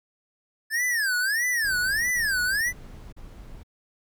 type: tone with vibrato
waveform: square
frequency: 1708 Hz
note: G#6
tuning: 48 cents sharp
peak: -23 dBFS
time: 0.7-2.73 s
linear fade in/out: 50 ms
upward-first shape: sine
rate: 1.6 Hz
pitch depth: 270 cents each way
type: noise bursts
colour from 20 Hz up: brown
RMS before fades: -42 dBFS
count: 4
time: 1.64-3.634 s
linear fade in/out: 10 ms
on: 470 ms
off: 38 ms
effects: none